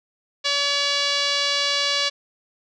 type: tone with low-pass filter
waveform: 5% pulse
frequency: 569 Hz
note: C#5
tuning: 45 cents sharp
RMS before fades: -22 dBFS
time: 0.44-2.1 s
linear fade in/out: 20 ms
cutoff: 4300 Hz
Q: 2
effects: none